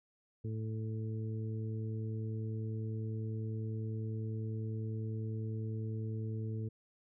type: harmonic tone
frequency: 110 Hz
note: A2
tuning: in tune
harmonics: 1 / 2 / 3 / 4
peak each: -36 / -45 / -49 / -48 dBFS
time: 0.44-6.69 s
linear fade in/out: 10 ms
effects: none